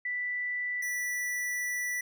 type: tone pair in turn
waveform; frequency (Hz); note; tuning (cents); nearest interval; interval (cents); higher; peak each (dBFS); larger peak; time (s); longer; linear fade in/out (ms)
sine / square; 1975.5 / 1965.8; B6 / B6; 0 / -9; unison; 9; first; -30 / -31; first; 0.05-0.82 / 0.82-2.01; second; 5
effects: none